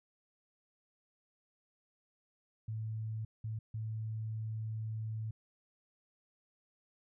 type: tone bursts at uneven times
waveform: sine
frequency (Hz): 110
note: A2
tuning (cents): 0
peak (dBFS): -36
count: 3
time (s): 2.68-3.25 / 3.44-3.59 / 3.74-5.31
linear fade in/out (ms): 5
effects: none